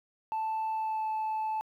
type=tone with pitch glide; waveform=sine; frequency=880 to 871.9 Hz; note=A5 to A5; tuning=0 to -16 cents; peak=-27 dBFS; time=0.32-1.61 s; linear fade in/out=0 ms; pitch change=-16 cents; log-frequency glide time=0.72-1.07 s; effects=tanh soft clip ceiling -28 dBFS + 11-bit